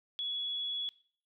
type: tone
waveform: sine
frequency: 3378 Hz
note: G#7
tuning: 29 cents sharp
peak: -33 dBFS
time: 0.19-0.89 s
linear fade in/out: 0 ms
effects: noise-tail reverb RT60 0.5 s tail -19 dB re dry